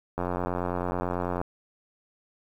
click train, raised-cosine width 1 ms, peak -15 dBFS, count 111, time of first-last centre 0.18-1.415 s, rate 89.1 Hz, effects 9-bit

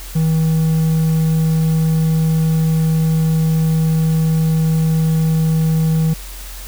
triangle tone, 160 Hz, D#3, 49 cents sharp, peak -10 dBFS, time 0.15-6.14 s, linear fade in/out 10 ms, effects added 45 Hz sine -30 dBFS peak until 6.67 s + white hiss -35 dBFS RMS until 6.67 s

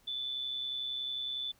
sine tone with amplitude modulation, 3497 Hz, A7, 11 cents flat, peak -32 dBFS, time 0.07-1.52 s, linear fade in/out 10 ms, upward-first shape sine, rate 131 Hz, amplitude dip 45%, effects pink hiss -66 dBFS RMS until 1.59 s

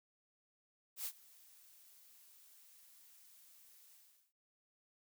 blue noise with ADSR envelope, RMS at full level -40 dBFS, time 0.96-4.33 s, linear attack 92 ms, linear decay 67 ms, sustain -23 dB, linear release 400 ms, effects noise-tail reverb RT60 0.1 s tail -25 dB re dry

